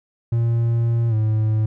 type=tone with pitch glide; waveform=triangle; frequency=116.54 to 108.74 Hz; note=A#2 to A2; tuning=0 to -20 cents; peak=-14 dBFS; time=0.32-1.66 s; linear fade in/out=5 ms; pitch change=-120 cents; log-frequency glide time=1.09-1.14 s; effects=none